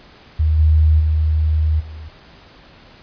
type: tone with level steps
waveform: sine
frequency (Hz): 77.78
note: D#2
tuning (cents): 0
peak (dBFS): -12 / -9 / -13 / -30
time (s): 0.39-2.09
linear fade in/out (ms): 10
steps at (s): 0.58 / 0.99 / 1.79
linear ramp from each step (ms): 20
effects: pink hiss -45 dBFS RMS until 3.02 s + resampled to 11025 Hz